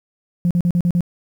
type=tone bursts; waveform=sine; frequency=174.61 Hz; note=F3; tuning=in tune; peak=-12 dBFS; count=6; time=0.45-1.007 s; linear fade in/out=0 ms; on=57 ms; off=43 ms; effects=tanh soft clip ceiling -10 dBFS + 8-bit